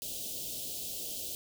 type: band-stop noise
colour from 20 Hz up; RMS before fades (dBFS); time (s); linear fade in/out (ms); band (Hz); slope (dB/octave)
white; -39; 0.02-1.35; 0; 680 to 2900; 48
effects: none